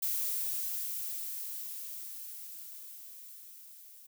violet noise with level ramp, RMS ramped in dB -32 to -54 dBFS, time 0.02-4.07 s, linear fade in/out 10 ms, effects none

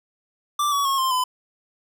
square tone with pitch steps, 1174.7 / 1131.4 / 1089.7 / 1049.6 / 1010.9 Hz, D6 / C#6 / C#6 / C6 / B5, 0 / +35 / -30 / +5 / +40 cents, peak -20 dBFS, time 0.59-1.24 s, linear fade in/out 5 ms, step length 130 ms, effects none

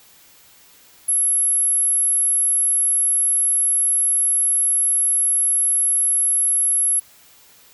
sine tone, 11175 Hz, F9, in tune, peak -15 dBFS, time 1.08-7 s, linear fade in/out 10 ms, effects white hiss -50 dBFS RMS until 7.73 s

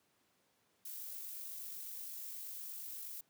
violet noise with amplitude modulation, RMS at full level -45 dBFS, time 0.85-3.21 s, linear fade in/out 5 ms, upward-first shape sine, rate 48.3 Hz, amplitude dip 25%, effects pink hiss -75 dBFS RMS until 3.29 s + high-pass 150 Hz 12 dB/octave

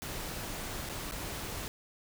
pink noise with dropouts, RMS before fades -39 dBFS, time 0.02-1.68 s, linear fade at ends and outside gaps 0 ms, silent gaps 0.89-0.896 / 1.112-1.121 s, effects none

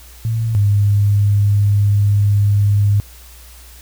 sine tone pair in turn, 113 / 102.02 Hz, A2 / G#2, +47 / -30 cents, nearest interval major second, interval 177 cents, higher first, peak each -15 / -10 dBFS, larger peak second, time 0.25-0.55 / 0.55-3 s, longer second, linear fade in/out 0 ms, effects added 60 Hz sine -39 dBFS peak until 3.81 s + white hiss -43 dBFS RMS until 3.81 s

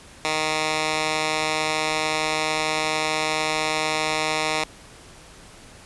10% pulse tone with band-pass filter, 155.56 Hz, D#3, in tune, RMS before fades -24 dBFS, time 0.25-4.64 s, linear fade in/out 0 ms, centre 3200 Hz, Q 0.51, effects pink hiss -46 dBFS RMS until 5.85 s + resampled to 24000 Hz

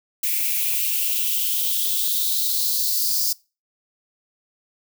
violet noise with high-pass filter sweep, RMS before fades -22 dBFS, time 0.23-3.33 s, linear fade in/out 5 ms, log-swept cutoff 2200 to 5000 Hz, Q 5.1, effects noise-tail reverb RT60 0.3 s tail -23 dB re dry

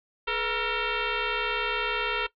sine tone with frequency modulation, 883 Hz, A5, 6 cents sharp, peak -25 dBFS, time 0.27-2.27 s, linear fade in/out 10 ms, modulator 458 Hz, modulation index 5.5, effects noise-tail reverb RT60 0.1 s tail -18 dB re dry

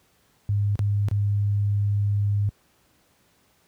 sine tone with dropouts, 102 Hz, G#2, 31 cents flat, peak -19 dBFS, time 0.49-2.49 s, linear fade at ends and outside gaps 0 ms, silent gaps 0.755-0.792 / 1.085-1.113 s, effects pink hiss -63 dBFS RMS until 3.67 s + high-pass 60 Hz 12 dB/octave

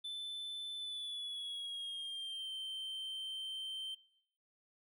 triangle tone with pitch glide, 3520 to 3118 Hz, A7 to G7, 0 to -10 cents, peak -39 dBFS, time 0.04-3.95 s, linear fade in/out 10 ms, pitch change -210 cents, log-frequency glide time 0.77-2.51 s, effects noise-tail reverb RT60 0.9 s tail -26 dB re dry

